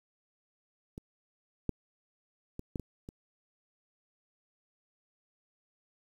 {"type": "clicks", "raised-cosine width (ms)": 3, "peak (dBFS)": [-29, -17, -26, -21, -26, -30], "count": 6, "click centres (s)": [0.979, 1.693, 2.594, 2.758, 2.797, 3.089], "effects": ["9-bit"]}